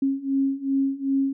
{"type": "beating tone pair", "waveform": "sine", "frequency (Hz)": [270.7, 273.3], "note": ["C#4", "C#4"], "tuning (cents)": [-41, -24], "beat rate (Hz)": 2.6, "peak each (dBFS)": [-25, -23], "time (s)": [0.02, 1.33], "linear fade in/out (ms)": 5, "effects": []}